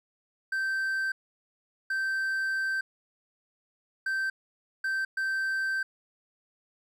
triangle tone bursts at uneven times, 1557 Hz, G6, 12 cents flat, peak -25 dBFS, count 5, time 0.52-1.12 / 1.9-2.81 / 4.06-4.3 / 4.84-5.05 / 5.17-5.83 s, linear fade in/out 5 ms, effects none

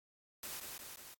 white noise with echo, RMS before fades -44 dBFS, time 0.43-0.6 s, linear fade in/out 2 ms, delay 180 ms, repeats 3, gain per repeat -3 dB, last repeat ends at 1.14 s, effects noise-tail reverb RT60 0.1 s tail -24 dB re dry + AAC 64 kbps

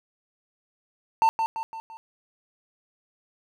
triangle tone with echo, 897 Hz, A5, 33 cents sharp, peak -14 dBFS, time 1.22-1.29 s, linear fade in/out 0 ms, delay 170 ms, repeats 4, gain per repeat -6 dB, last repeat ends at 1.97 s, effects none

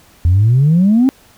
sine exponential sweep, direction up, 82.41 to 273.3 Hz, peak -6 dBFS, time 0.25-1.09 s, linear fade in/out 0 ms, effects tanh soft clip ceiling -4 dBFS + pink hiss -47 dBFS RMS until 1.37 s

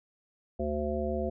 harmonic tone, 74.5 Hz, D2, 25 cents sharp, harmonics 1 / 3 / 5 / 7 / 9, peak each -35 / -35 / -35 / -35 / -35 dBFS, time 0.59-1.3 s, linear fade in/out 10 ms, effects none

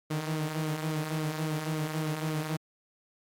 sawtooth tone with flanger, 155.56 Hz, D#3, in tune, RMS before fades -32 dBFS, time 0.1-2.57 s, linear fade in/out 10 ms, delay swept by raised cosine 1.1 to 6.8 ms, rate 3.6 Hz, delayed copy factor -0.5, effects AAC 64 kbps

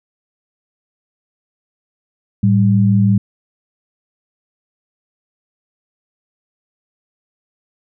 sine tone pair together, 110.08 / 196 Hz, A2 / G3, +1 / 0 cents, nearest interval minor seventh, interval 999 cents, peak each -12 dBFS, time 2.43-3.18 s, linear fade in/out 5 ms, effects none

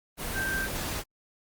sine tone in noise, 1568 Hz, G6, in tune, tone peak -28 dBFS, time 0.33-0.69 s, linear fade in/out 50 ms, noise pink, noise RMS -33 dBFS, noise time 0.17-1.04 s, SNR +2 dB, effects Opus 24 kbps

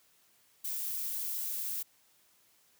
violet noise with high-pass filter sweep, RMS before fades -36 dBFS, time 0.64-1.83 s, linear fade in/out 10 ms, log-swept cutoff 1100 to 300 Hz, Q 0.77, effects white hiss -67 dBFS RMS until 2.79 s + high-pass 60 Hz 12 dB/octave

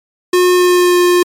square tone with pitch glide, 360 to 355 Hz, F#4 to F4, -47 to +28 cents, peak -8 dBFS, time 0.33-1.23 s, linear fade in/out 5 ms, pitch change -25 cents, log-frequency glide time 0.54-0.98 s, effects MP3 64 kbps

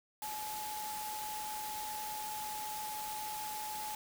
sine tone in noise, 853 Hz, G#5, 46 cents sharp, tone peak -40 dBFS, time 0.22-3.95 s, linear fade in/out 2 ms, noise white, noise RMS -44 dBFS, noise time 0.22-3.95 s, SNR +1 dB, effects none

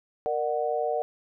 sine chord, Bb augmented, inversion none, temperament equal with one note detuned, 466.2 / 598.6 / 740 Hz, Bb4 / D5 / F#5, 0 / +33 / 0 cents, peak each -29 dBFS, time 0.26-1.02 s, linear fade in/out 0 ms, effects none

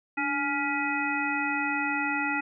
harmonic tone with a mistuned harmonic, 280 Hz, C#4, 18 cents sharp, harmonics 1 / 3 / 5 / 7 / 9, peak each -32 / -32 / -32 / -32 / -32 dBFS, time 0.17-2.41 s, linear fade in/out 10 ms, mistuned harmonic 1, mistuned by +75 cents, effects none

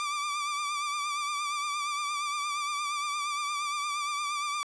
sawtooth tone with vibrato, 1174.7 Hz, D6, in tune, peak -26 dBFS, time 0-4.63 s, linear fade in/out 0 ms, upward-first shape triangle, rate 8.6 Hz, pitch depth 51 cents each way, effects resampled to 22050 Hz + 10-bit

